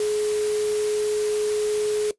sine tone in noise, 422.2 Hz, G#4, 29 cents sharp, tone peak -20 dBFS, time 0-2.11 s, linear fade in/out 2 ms, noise white, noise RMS -34 dBFS, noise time 0-2.11 s, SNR +11 dB, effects noise-tail reverb RT60 0.1 s tail -17 dB re dry + resampled to 24000 Hz

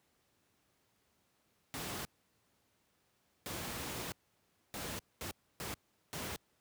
pink noise bursts at uneven times, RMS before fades -41 dBFS, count 6, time 1.74-2.05 / 3.46-4.12 / 4.74-4.99 / 5.21-5.31 / 5.6-5.74 / 6.13-6.36 s, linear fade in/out 0 ms, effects pink hiss -75 dBFS RMS until 6.6 s + high-pass 80 Hz 12 dB/octave

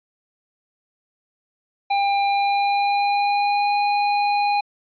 square tone with pitch glide, 800 to 819.2 Hz, G5 to G#5, +35 to -24 cents, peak -18 dBFS, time 1.9-4.61 s, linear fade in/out 10 ms, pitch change +41 cents, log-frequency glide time 2.27-3.74 s, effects resampled to 11025 Hz

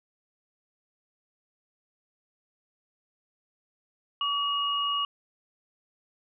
sine tone pair together, 1141.4 / 2878 Hz, D6 / F#7, -50 / -49 cents, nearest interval octave + major third, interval 1601 cents, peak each -28 dBFS, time 4.21-5.05 s, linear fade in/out 2 ms, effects none

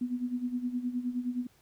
sine tone with tremolo, 246.9 Hz, B3, in tune, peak -27 dBFS, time 0.01-1.47 s, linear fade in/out 5 ms, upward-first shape sine, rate 9.6 Hz, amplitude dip 75%, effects pink hiss -65 dBFS RMS until 1.61 s

